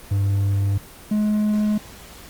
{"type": "tone pair in turn", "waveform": "triangle", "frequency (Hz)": [99.4, 211.2], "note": ["G2", "G#3"], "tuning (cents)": [25, 29], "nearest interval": "octave + minor second", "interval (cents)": 1304, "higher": "second", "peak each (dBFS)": -15, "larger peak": "neither", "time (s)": [[0.11, 0.78], [1.11, 1.78]], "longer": "neither", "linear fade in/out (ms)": 5, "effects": ["pink hiss -42 dBFS RMS until 2.29 s", "Opus 24 kbps"]}